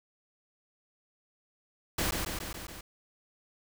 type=noise with echo; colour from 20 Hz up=pink; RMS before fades=-30 dBFS; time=1.98-2.11 s; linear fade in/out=5 ms; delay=140 ms; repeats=5; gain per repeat=-3 dB; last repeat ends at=2.81 s; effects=none